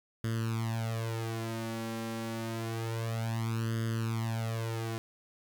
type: tone with flanger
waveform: sawtooth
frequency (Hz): 113.5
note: A#2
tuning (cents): -46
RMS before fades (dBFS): -34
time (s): 0.24-4.98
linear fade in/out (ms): 0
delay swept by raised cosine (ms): 0.61 to 3.71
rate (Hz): 0.28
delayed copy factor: +1
effects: none